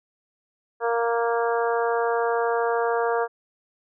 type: harmonic tone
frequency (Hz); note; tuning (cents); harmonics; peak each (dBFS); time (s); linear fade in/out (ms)
233.1; A#3; 0; 2 / 3 / 4 / 5 / 6 / 7; -23 / -27 / -29 / -31 / -33 / -34; 0.8-3.28; 50
effects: none